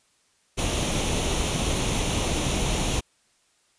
pink noise with comb filter, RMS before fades -25 dBFS, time 0.57-3.01 s, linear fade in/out 20 ms, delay 0.31 ms, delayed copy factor +0.55, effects white hiss -65 dBFS RMS until 3.78 s + resampled to 22050 Hz

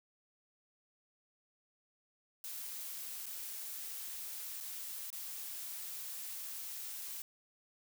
blue noise with dropouts, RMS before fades -44 dBFS, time 2.44-7.22 s, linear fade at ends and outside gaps 1 ms, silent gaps 3.258-3.265 / 4.604-4.608 / 5.103-5.128 s, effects none

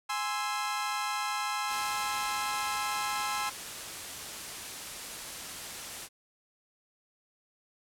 sawtooth chord, Ab augmented, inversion none, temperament equal, 830.6 / 1046.5 / 1318.5 Hz, Ab5 / C6 / E6, 0 / 0 / 0 cents, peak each -31 / -31 / -32 dBFS, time 0.09-3.5 s, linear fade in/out 10 ms
white noise, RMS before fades -40 dBFS, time 1.67-6.09 s, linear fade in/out 50 ms
effects low-pass 11000 Hz 12 dB/octave

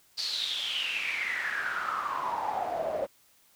pink noise with band-pass filter sweep, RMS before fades -32 dBFS, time 0.17-3.07 s, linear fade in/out 20 ms, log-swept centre 4600 to 550 Hz, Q 9.1, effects white hiss -63 dBFS RMS until 3.55 s

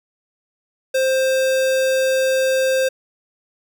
square tone, 525 Hz, C5, 6 cents sharp, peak -16 dBFS, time 0.94-2.89 s, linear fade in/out 10 ms, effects none

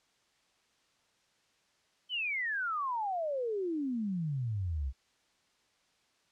sine exponential sweep, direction down, 3106 to 62.1 Hz, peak -31 dBFS, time 2.09-4.93 s, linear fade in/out 50 ms, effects white hiss -71 dBFS RMS until 6.31 s + low-pass 6000 Hz 12 dB/octave

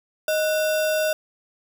sine tone with sample-and-hold, 622.3 Hz, D#5, in tune, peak -19 dBFS, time 0.28-1.13 s, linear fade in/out 2 ms, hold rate 2100 Hz, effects none

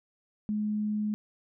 sine tone, 211.2 Hz, G#3, 29 cents sharp, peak -27 dBFS, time 0.49-1.14 s, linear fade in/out 0 ms, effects none

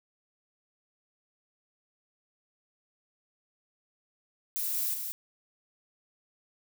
violet noise with echo, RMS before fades -32 dBFS, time 4.56-4.94 s, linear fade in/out 0 ms, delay 180 ms, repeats 1, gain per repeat -4 dB, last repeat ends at 5.12 s, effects none

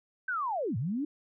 sine linear two-way sweep, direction down then up, 1568 to 100.6 to 307.9 Hz, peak -29 dBFS, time 0.28-1.05 s, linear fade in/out 5 ms, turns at 0.77 s, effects none

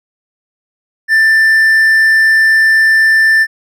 triangle tone, 1776 Hz, A6, 16 cents sharp, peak -4 dBFS, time 1.08-3.47 s, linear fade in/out 50 ms, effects none

